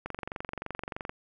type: click train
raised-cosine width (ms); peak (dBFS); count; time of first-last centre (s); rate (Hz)
0.5; -20; 25; 0.06-1.094; 23.2
effects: none